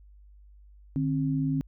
sine tone pair together, 149.95 / 267.4 Hz, D3 / C4, +36 / +38 cents, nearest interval minor seventh, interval 1002 cents, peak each -27 dBFS, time 0.96-1.61 s, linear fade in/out 0 ms, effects added 50 Hz sine -50 dBFS peak until 1.67 s

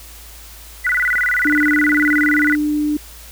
sine tone with vibrato, 1709 Hz, G#6, 49 cents sharp, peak -14 dBFS, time 0.84-2.56 s, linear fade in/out 20 ms, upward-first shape square, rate 19 Hz, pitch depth 260 cents each way
clicks, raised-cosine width 1 ms, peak -22 dBFS, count 4, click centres 1.153 / 1.526 / 1.927 / 2.099 s
sine tone, 298.6 Hz, D4, 29 cents sharp, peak -15 dBFS, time 1.45-2.97 s, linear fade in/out 5 ms
effects added 56 Hz sine -39 dBFS peak until 3.31 s + white hiss -40 dBFS RMS until 3.31 s

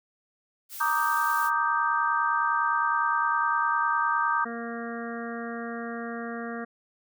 blue noise, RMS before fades -39 dBFS, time 0.69-1.51 s, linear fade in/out 50 ms
sine chord, Eb major seventh, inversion second, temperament equal, 932.3 / 1174.7 / 1244.5 / 1568 Hz, Bb5 / D6 / Eb6 / G6, 0 / 0 / 0 / 0 cents, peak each -28 dBFS, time 0.8-4.45 s, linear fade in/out 10 ms
harmonic tone, 233.1 Hz, A#3, in tune, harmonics 1 / 2 / 3 / 5 / 6 / 7 / 8, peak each -35 / -38 / -40 / -42 / -43 / -43 / -44 dBFS, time 4.45-6.65 s, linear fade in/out 10 ms
effects none

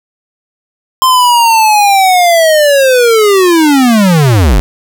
square linear sweep, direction down, 1047 to 38.89 Hz, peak -5 dBFS, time 1.02-4.6 s, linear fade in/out 0 ms, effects none

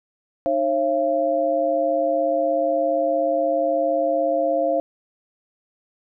sine tone cluster, 305.5 / 542 / 679 Hz, D#4 / C#5 / F5, -32 / -39 / -49 cents, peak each -27 / -21 / -21 dBFS, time 0.46-4.8 s, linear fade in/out 0 ms, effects none

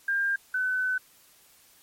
sine tone pair in turn, 1600 / 1510.2 Hz, G6 / F#6, +35 / +35 cents, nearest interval minor second, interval 100 cents, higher first, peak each -23 / -24 dBFS, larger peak first, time 0.08-0.36 / 0.54-0.98 s, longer second, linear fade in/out 5 ms, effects white hiss -58 dBFS RMS until 1.82 s + MP3 64 kbps

